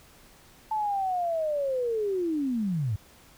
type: linear sweep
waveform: sine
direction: down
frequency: 880 to 95 Hz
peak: -25 dBFS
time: 0.71-2.96 s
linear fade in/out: 5 ms
effects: pink hiss -55 dBFS RMS until 3.37 s